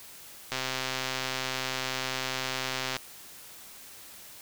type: click train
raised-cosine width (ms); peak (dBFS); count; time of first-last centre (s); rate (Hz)
0.2; -13; 319; 0.52-2.966; 130
effects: white hiss -48 dBFS RMS until 4.41 s